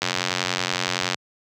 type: click train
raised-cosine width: 0.2 ms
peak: -4 dBFS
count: 103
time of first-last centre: 0.02-1.145 s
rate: 90.7 Hz
effects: high-pass 100 Hz 12 dB/octave